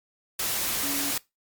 sine tone in noise, 281.9 Hz, C#4, 29 cents sharp, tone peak -33 dBFS, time 0.83-1.11 s, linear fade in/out 5 ms, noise white, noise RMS -28 dBFS, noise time 0.39-1.18 s, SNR -8 dB, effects noise-tail reverb RT60 0.2 s tail -21 dB re dry + Opus 48 kbps

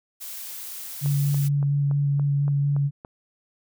blue noise, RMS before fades -36 dBFS, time 0.2-1.49 s, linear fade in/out 20 ms
sine tone with vibrato, 142.2 Hz, C#3, 45 cents sharp, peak -19 dBFS, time 1.01-2.91 s, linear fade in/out 50 ms, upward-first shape square, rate 4.3 Hz, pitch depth 9 cents each way
click train, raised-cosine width 1 ms, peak -25 dBFS, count 8, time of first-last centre 1.06-3.049 s, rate 3.52 Hz
effects none

